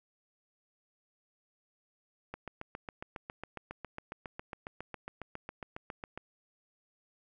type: click train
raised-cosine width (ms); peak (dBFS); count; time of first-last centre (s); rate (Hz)
0.5; -25; 29; 2.34-6.176; 7.3
effects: none